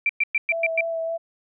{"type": "tone bursts", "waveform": "sine", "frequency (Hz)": 2349, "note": "D7", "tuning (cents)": 0, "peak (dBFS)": -17, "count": 6, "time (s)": [0.06, 0.808], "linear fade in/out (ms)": 2, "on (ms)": 33, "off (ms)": 110}
{"type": "tone with vibrato", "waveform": "sine", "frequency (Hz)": 659.3, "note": "E5", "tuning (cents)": 0, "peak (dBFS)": -24, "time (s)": [0.51, 1.18], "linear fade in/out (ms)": 20, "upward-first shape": "sine", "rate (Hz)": 3.5, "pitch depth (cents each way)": 16}
{"effects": []}